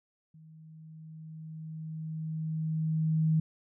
sine tone with level ramp, 158.3 Hz, D#3, 30 cents sharp, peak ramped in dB -51 to -22 dBFS, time 0.34-3.4 s, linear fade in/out 5 ms, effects none

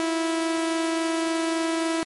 sawtooth tone pair together, 326.9 / 350.5 Hz, E4 / F4, -14 / +6 cents, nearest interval minor second, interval 120 cents, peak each -19 / -31 dBFS, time 0-2.03 s, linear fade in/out 0 ms, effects MP3 48 kbps

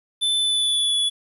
square tone with pitch glide, 3520 to 3418 Hz, A7 to G#7, 0 to +49 cents, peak -19 dBFS, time 0.21-1.1 s, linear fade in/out 20 ms, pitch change -51 cents, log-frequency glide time 0.37-0.96 s, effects resampled to 32000 Hz + 9-bit

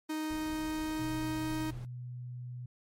45% pulse tone with pitch glide, 311.1 to 313.1 Hz, D#4 to D#4, 0 to +11 cents, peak -33 dBFS, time 0.09-1.71 s, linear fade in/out 10 ms, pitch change +11 cents, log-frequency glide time 0.35-1.41 s
brown noise, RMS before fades -46 dBFS, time 0.3-1.85 s, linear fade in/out 0 ms
sine tone, 123.47 Hz, B2, in tune, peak -39 dBFS, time 0.99-2.66 s, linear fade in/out 5 ms
effects MP3 64 kbps

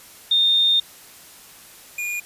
sine / square tone pair in turn, 3646 / 2433 Hz, A#7 / D#7, -39 / -39 cents, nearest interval perfect fifth, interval 700 cents, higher first, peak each -14 / -25 dBFS, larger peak first, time 0.31-0.8 / 1.98-2.2 s, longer first, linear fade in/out 5 ms, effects white hiss -45 dBFS RMS until 2.25 s + resampled to 32000 Hz

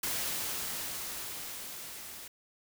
white noise with level ramp, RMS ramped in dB -33 to -46 dBFS, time 0.03-2.28 s, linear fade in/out 5 ms, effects none

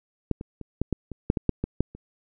clicks, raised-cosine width 3 ms, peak -10 / -21 / -24 / -11 / -11 / -22 / -6 / -12 / -7 / -13 / -8 / -28 dBFS, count 12, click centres 0.313 / 0.411 / 0.613 / 0.816 / 0.927 / 1.117 / 1.301 / 1.372 / 1.493 / 1.64 / 1.806 / 1.95 s, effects none

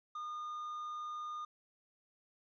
triangle tone, 1219 Hz, D#6, 36 cents flat, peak -38 dBFS, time 0.15-1.45 s, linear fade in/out 5 ms, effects resampled to 16000 Hz + 13-bit

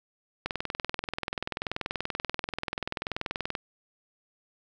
click train, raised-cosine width 0.3 ms, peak -14 dBFS, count 65, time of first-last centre 0.46-3.552 s, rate 20.7 Hz, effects none

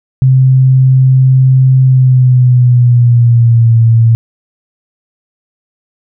sine tone with pitch glide, 130.81 to 114.54 Hz, C3 to A#2, 0 to -30 cents, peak -3 dBFS, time 0.22-4.15 s, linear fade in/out 0 ms, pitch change -230 cents, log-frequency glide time 1.83-3.77 s, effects none

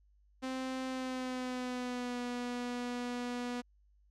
sawtooth tone with pitch glide, 260.4 to 244.4 Hz, C4 to B3, -8 to -18 cents, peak -32 dBFS, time 0.42-3.62 s, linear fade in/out 20 ms, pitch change -110 cents, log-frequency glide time 0.87-2.19 s, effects added 50 Hz sine -64 dBFS peak until 4.1 s + low-pass 7000 Hz 12 dB/octave

